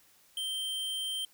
square tone, 3136 Hz, G7, in tune, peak -33 dBFS, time 0.37-1.25 s, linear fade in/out 2 ms, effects white hiss -63 dBFS RMS until 1.33 s

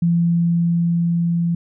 sine tone with level ramp, 170.1 Hz, F3, 45 cents flat, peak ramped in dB -13 to -16 dBFS, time 0.02-1.55 s, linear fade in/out 5 ms, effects none

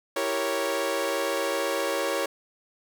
sawtooth chord, E diminished seventh, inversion none, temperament equal, 329.6 / 392 / 466.2 / 554.4 Hz, E4 / G4 / Bb4 / Db5, 0 / 0 / 0 / 0 cents, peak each -30 / -29 / -28 / -24 dBFS, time 0.16-2.26 s, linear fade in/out 5 ms, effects none

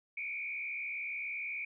sine tone with frequency modulation, 2334 Hz, D7, 11 cents flat, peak -36 dBFS, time 0.17-1.65 s, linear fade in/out 5 ms, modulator 67 Hz, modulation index 1.8, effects none

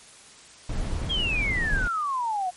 brown noise, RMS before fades -28 dBFS, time 0.69-1.88 s, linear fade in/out 5 ms
sine exponential sweep, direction down, 3322 to 707 Hz, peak -24 dBFS, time 1.09-2.51 s, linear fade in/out 20 ms
effects white hiss -49 dBFS RMS until 2.56 s + MP3 48 kbps

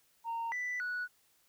sine tone with pitch steps, 921 / 1982 / 1471 Hz, A#5 / B6 / F#6, -21 / +6 / -11 cents, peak -32 dBFS, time 0.24-1.08 s, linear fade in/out 50 ms, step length 280 ms, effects tanh soft clip ceiling -32 dBFS + white hiss -70 dBFS RMS until 1.48 s

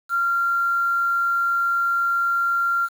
sine tone with quantisation, 1382 Hz, F6, 19 cents flat, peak -18 dBFS, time 0.09-2.89 s, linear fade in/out 50 ms, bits 7, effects none

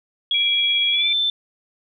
sine tone with pitch glide, 3322 to 3540 Hz, G#7 to A7, 0 to +10 cents, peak -17 dBFS, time 0.31-1.3 s, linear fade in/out 2 ms, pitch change +110 cents, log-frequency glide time 0.91-1.08 s
sine tone with tremolo, 2349 Hz, D7, in tune, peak -21 dBFS, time 0.34-1.13 s, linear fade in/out 5 ms, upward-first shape sine, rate 17 Hz, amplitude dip 45%
effects none

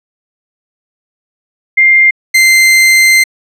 sine / 40% pulse tone pair in turn, 2105 / 2082 Hz, C7 / C7, +10 / -9 cents, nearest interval unison, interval 19 cents, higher first, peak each -3 dBFS, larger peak neither, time 1.77-2.11 / 2.34-3.24 s, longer second, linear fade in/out 10 ms, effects low-pass 12000 Hz 12 dB/octave

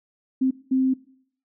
sine tone bursts at uneven times, 261.6 Hz, C4, in tune, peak -17 dBFS, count 2, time 0.41-0.51 / 0.71-0.94 s, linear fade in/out 10 ms, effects noise-tail reverb RT60 0.6 s tail -20 dB re dry

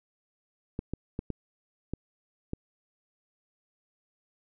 clicks, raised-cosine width 3 ms, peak -19 dBFS, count 6, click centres 0.791 / 0.936 / 1.191 / 1.303 / 1.936 / 2.534 s, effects none

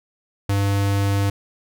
square tone, 99.7 Hz, G2, 30 cents sharp, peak -18 dBFS, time 0.49-1.3 s, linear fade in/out 5 ms, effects none

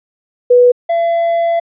sine / triangle tone pair in turn, 491.3 / 675.8 Hz, B4 / E5, -9 / +43 cents, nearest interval tritone, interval 552 cents, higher second, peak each -4 / -9 dBFS, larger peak first, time 0.5-0.72 / 0.89-1.6 s, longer second, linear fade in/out 10 ms, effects resampled to 8000 Hz

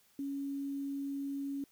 sine tone with quantisation, 278.4 Hz, C#4, 8 cents sharp, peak -35 dBFS, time 0.19-1.64 s, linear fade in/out 2 ms, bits 10, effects white hiss -68 dBFS RMS until 1.71 s

